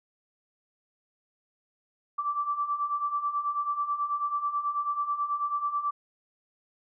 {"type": "beating tone pair", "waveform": "sine", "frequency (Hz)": [1159, 1168.2], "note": ["D6", "D6"], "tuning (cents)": [-23, -10], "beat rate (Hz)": 9.2, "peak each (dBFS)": [-33, -28], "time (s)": [2.18, 5.91], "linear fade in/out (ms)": 10, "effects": []}